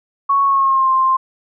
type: tone with pitch glide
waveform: sine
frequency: 1108.7 to 1051.9 Hz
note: C#6 to C6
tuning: 0 to +9 cents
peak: -11 dBFS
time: 0.29-1.17 s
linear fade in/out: 10 ms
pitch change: -91 cents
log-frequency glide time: 0.44-0.9 s
effects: none